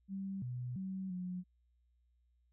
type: tone with pitch steps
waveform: sine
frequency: 194.1 / 124 / 190 / 181.2 Hz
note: G3 / B2 / F#3 / F#3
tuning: -17 / +7 / +46 / -36 cents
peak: -38 dBFS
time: 0.08-1.44 s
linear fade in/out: 50 ms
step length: 340 ms
effects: added 60 Hz sine -70 dBFS peak until 2.52 s